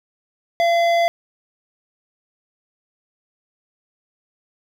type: tone with hard clipping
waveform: sine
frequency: 682 Hz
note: F5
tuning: 41 cents flat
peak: -16 dBFS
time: 0.6-1.08 s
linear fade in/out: 0 ms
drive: 12 dB
effects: none